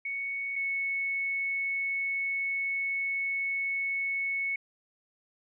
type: tone pair in turn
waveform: sine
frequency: 2221 / 2208 Hz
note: C#7 / C#7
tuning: +3 / -7 cents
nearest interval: unison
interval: 10 cents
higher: first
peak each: -31 / -28 dBFS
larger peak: second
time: 0.05-0.56 / 0.56-4.56 s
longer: second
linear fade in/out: 5 ms
effects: none